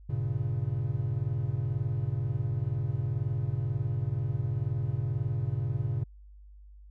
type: chord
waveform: triangle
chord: G diminished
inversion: none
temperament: equal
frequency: 98 / 116.54 / 138.59 Hz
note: G2 / Bb2 / Db3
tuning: 0 / 0 / 0 cents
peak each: -32 / -29 / -30 dBFS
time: 0.09-6.04 s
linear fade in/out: 10 ms
effects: added 50 Hz sine -48 dBFS peak until 6.9 s